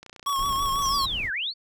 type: click train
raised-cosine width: 0.2 ms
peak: -26 dBFS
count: 28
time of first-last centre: 0.03-0.924 s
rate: 30.2 Hz
type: tone with vibrato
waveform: square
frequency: 1105 Hz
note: C#6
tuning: 6 cents flat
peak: -24 dBFS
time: 0.26-1.06 s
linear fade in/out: 10 ms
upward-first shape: triangle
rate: 6.1 Hz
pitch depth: 54 cents each way
type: noise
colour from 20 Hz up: brown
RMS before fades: -36 dBFS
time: 0.36-1.31 s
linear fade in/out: 50 ms
type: linear two-way sweep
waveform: sine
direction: down then up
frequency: 6250 to 1480 to 4589 Hz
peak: -26 dBFS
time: 0.81-1.54 s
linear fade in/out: 50 ms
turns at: 1.32 s
effects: none